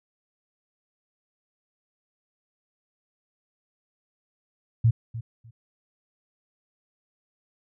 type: tone with echo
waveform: sine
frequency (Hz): 114.6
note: A#2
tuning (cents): -29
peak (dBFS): -15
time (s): 4.84-4.91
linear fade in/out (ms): 10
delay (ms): 300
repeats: 2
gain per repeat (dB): -15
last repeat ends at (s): 5.51
effects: none